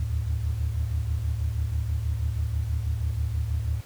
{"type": "tone cluster", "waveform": "sine", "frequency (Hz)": [73.5, 79.7, 109.3], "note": ["D2", "D#2", "A2"], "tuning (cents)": [2, 42, -11], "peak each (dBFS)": [-27, -30, -28], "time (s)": [0, 3.81], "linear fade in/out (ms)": 5, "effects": ["tanh soft clip ceiling -16 dBFS", "pink hiss -50 dBFS RMS until 3.85 s"]}